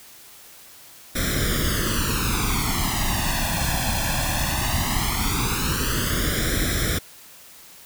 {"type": "noise with flanger", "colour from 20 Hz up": "pink", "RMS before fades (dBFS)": -23, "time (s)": [1.15, 6.99], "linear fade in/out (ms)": 10, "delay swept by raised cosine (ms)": [0.54, 1.19], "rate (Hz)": 0.18, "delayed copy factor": 1, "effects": ["white hiss -46 dBFS RMS until 7.85 s"]}